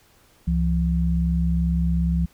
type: tone pair together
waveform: sine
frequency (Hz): 67.4 / 169.84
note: C#2 / F3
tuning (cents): -48 / -48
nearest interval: octave + major third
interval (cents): 1600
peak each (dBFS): -21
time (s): 0.47-2.26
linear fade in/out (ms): 10
effects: pink hiss -57 dBFS RMS until 2.33 s